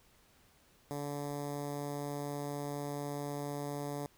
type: tone with notch filter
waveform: 10% pulse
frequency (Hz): 144.2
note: D3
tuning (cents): -31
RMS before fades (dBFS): -39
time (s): 0.91-4.06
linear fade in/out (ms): 0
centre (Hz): 2700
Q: 0.55
effects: pink hiss -66 dBFS RMS until 4.17 s

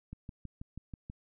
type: click train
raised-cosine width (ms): 5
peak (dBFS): -30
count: 7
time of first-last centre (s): 0.13-1.099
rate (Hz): 6.19
effects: none

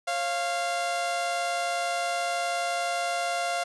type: tone pair together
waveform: sawtooth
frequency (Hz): 543.4 / 694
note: C#5 / F5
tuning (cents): -35 / -11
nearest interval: major third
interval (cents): 424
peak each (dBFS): -31 / -23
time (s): 0.07-3.64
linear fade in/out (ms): 10
effects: resampled to 24000 Hz

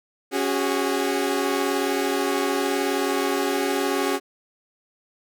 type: chord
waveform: sawtooth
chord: C# suspended fourth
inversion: none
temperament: equal with one note detuned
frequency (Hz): 277.2 / 370 / 409.1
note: C#4 / F#4 / G#4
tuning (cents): 0 / 0 / -26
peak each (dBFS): -22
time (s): 0.31-4.2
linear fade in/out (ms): 50
effects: none

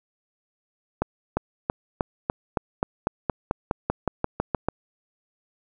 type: accelerating click train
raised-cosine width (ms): 1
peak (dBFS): -8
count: 17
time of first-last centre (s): 1.02-4.686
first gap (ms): 350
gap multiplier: 0.94
effects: none

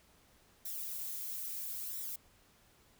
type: noise with flanger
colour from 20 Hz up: violet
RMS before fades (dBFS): -41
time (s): 0.65-2.16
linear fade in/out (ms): 5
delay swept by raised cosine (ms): 0.53 to 3.33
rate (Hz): 0.75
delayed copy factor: +0.6
effects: pink hiss -66 dBFS RMS until 2.99 s

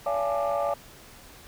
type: tone cluster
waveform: sine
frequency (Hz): 571 / 679 / 822 / 868 / 1189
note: D5 / F5 / G#5 / A5 / D6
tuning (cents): -49 / -49 / -18 / -24 / +21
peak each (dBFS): -26 / -28 / -32 / -34 / -32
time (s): 0.06-0.74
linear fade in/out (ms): 5
effects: tanh soft clip ceiling -18 dBFS + pink hiss -49 dBFS RMS until 1.47 s

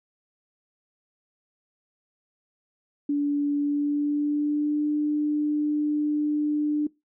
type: tone with pitch glide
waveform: sine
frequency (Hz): 288.5 to 298.2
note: D4 to D4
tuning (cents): -31 to +27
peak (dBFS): -21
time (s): 3.09-6.87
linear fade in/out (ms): 5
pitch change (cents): +58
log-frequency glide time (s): 3.58-4.86
effects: noise-tail reverb RT60 0.2 s tail -21 dB re dry

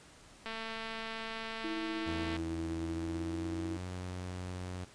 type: click train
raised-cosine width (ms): 0.3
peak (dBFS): -25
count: 428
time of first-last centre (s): 0.46-2.366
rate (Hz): 224
type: tone with tremolo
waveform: sine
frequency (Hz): 326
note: E4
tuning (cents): -19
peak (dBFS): -35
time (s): 1.64-3.77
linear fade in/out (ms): 5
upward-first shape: sine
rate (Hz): 16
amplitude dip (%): 25
type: tone with pitch glide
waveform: sawtooth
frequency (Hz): 83.9 to 90.97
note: E2 to F#2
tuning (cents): +31 to -29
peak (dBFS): -35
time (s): 2.06-4.85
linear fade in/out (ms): 10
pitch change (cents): +140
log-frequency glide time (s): 2.79-3.83
effects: pink hiss -57 dBFS RMS until 4.94 s + resampled to 22050 Hz

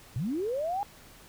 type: linear sweep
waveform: sine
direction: up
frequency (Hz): 103.5 to 830.6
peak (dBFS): -28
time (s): 0.16-0.83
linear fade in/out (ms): 0
effects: pink hiss -53 dBFS RMS until 1.28 s

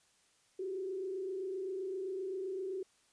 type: tone with frequency modulation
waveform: sine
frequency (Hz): 380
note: F#4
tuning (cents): +46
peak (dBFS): -36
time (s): 0.59-2.83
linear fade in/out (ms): 5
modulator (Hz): 27.7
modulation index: 0.67
effects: white hiss -70 dBFS RMS until 3.12 s + resampled to 22050 Hz

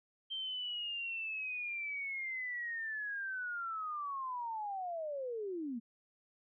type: linear sweep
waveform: sine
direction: down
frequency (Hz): 3148 to 220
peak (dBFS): -37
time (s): 0.3-5.8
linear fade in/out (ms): 20
effects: none

